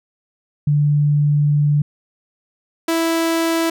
sine / sawtooth tone pair in turn, 146.83 / 329.6 Hz, D3 / E4, 0 / 0 cents, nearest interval octave + major second, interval 1400 cents, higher second, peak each -12 dBFS, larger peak neither, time 0.67-1.82 / 2.88-3.7 s, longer first, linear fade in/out 5 ms, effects none

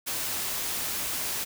white noise, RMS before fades -31 dBFS, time 0.06-1.45 s, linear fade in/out 20 ms, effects none

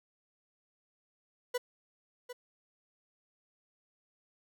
40% pulse tone with echo, 493.9 Hz, B4, in tune, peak -29 dBFS, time 1.54-1.58 s, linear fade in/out 10 ms, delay 750 ms, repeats 1, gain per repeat -11 dB, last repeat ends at 2.33 s, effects none

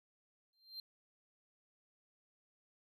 triangle tone with exponential growth, 4163 Hz, C8, 10 cents flat, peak -40 dBFS, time 0.53-0.8 s, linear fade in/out 2 ms, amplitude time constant 57 ms, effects none

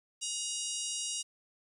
harmonic tone with a mistuned harmonic, 952 Hz, A#5, 36 cents sharp, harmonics 3 / 4 / 5 / 6 / 7 / 8 / 9 / 10, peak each -41 / -44 / -45 / -40 / -43 / -41 / -46 / -43 dBFS, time 0.21-1.23 s, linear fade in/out 20 ms, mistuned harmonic 10, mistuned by +17 cents, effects 11-bit

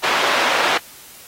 pink band-pass noise, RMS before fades -19 dBFS, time 0.03-0.78 s, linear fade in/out 10 ms, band 660 to 3300 Hz, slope 12 dB/octave, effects white hiss -42 dBFS RMS until 1.27 s + AAC 48 kbps

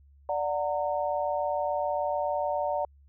sine chord, D augmented, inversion none, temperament just, 587.3 / 734.2 / 917.7 Hz, D5 / F#5 / A#5, 0 / -14 / -27 cents, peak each -29 / -31 / -32 dBFS, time 0.29-2.85 s, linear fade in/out 2 ms, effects added 70 Hz sine -54 dBFS peak until 3.08 s

